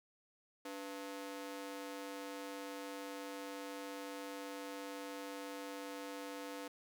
sawtooth ring-modulated tone, 393.8 Hz, G4, 8 cents sharp, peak -37 dBFS, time 0.65-6.68 s, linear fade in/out 5 ms, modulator 104 Hz, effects none

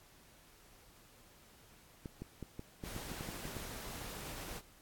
clicks, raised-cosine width 3 ms, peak -30 dBFS, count 11, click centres 2.058 / 2.22 / 2.427 / 2.594 / 2.838 / 2.964 / 3.117 / 3.209 / 3.289 / 3.454 / 3.567 s
pink noise, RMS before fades -46 dBFS, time 2.82-4.62 s, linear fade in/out 50 ms
effects pink hiss -62 dBFS RMS until 4.81 s + AAC 64 kbps

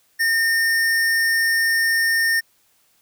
square tone, 1822 Hz, A#6, 40 cents flat, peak -17 dBFS, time 0.19-2.41 s, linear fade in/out 20 ms, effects white hiss -61 dBFS RMS until 3.01 s

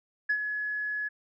sine tone with ADSR envelope, 1695 Hz, G#6, 35 cents sharp, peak -21 dBFS, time 0.29-1.09 s, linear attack 11 ms, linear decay 69 ms, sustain -8 dB, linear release 18 ms, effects tanh soft clip ceiling -19 dBFS

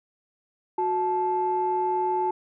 sine tone pair together, 366.6 / 871.9 Hz, F#4 / A5, -16 / -16 cents, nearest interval octave + minor third, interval 1500 cents, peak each -26 / -23 dBFS, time 0.78-2.31 s, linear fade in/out 5 ms, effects tanh soft clip ceiling -15 dBFS

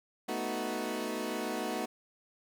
20% pulse chord, B dominant seventh, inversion third, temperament equal, 220 / 246.9 / 311.1 / 370 Hz, A3 / B3 / D#4 / F#4, 0 / 0 / 0 / 0 cents, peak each -34 dBFS, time 0.28-1.86 s, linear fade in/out 10 ms, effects none

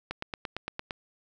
click train, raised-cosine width 0.3 ms, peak -17 dBFS, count 8, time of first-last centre 0.11-0.908 s, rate 8.77 Hz, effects none

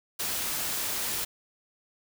white noise, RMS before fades -31 dBFS, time 0.19-1.25 s, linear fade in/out 10 ms, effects none

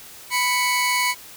sawtooth tone pair together, 991 / 2225 Hz, B5 / C#7, +6 / +6 cents, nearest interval octave + major second, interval 1400 cents, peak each -18 dBFS, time 0.3-1.15 s, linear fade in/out 50 ms, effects white hiss -42 dBFS RMS until 1.36 s

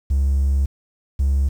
triangle tone pair in turn, 68.8 / 68.8 Hz, C#2 / C#2, -12 / -12 cents, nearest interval unison, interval 0 cents, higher neither, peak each -12 dBFS, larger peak neither, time 0.1-0.66 / 1.19-1.49 s, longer first, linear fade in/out 10 ms, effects tanh soft clip ceiling -10 dBFS + 8-bit

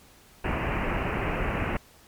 pink low-pass noise, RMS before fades -28 dBFS, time 0.44-1.77 s, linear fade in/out 5 ms, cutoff 2800 Hz, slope 96 dB/octave, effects pink hiss -55 dBFS RMS until 2.07 s + MP3 96 kbps

